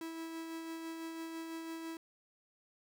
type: tone with tremolo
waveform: 45% pulse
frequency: 326.9 Hz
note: E4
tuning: 14 cents flat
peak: -40 dBFS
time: 0.01-1.97 s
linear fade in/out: 2 ms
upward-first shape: sine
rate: 6 Hz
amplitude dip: 30%
effects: none